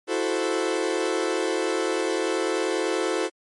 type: chord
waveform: 40% pulse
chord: F# half-diminished seventh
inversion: third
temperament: equal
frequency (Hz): 329.6 / 370 / 440 / 523.3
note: E4 / F#4 / A4 / C5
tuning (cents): 0 / 0 / 0 / 0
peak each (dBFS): -28 / -27 / -27 / -29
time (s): 0.07-3.3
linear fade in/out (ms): 50
effects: low-pass 11000 Hz 12 dB/octave + MP3 48 kbps